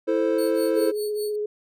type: chord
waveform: triangle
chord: A minor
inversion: second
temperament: equal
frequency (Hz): 329.6 / 440 / 523.3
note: E4 / A4 / C5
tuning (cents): 0 / 0 / 0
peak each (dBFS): -22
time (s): 0.07-0.92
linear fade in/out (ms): 20
type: tone with tremolo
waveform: 15% pulse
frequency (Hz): 4435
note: C#8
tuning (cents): 0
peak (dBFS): -28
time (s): 0.38-1.36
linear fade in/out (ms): 5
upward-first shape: sine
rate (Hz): 5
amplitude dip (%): 95
type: tone with vibrato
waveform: sine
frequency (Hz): 420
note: G#4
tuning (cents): +19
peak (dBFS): -24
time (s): 0.76-1.46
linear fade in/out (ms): 5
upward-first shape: triangle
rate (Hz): 15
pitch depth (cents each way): 19
effects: none